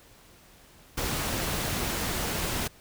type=noise; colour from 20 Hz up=pink; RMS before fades=-30 dBFS; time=0.97-2.68 s; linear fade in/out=10 ms; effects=pink hiss -55 dBFS RMS until 2.8 s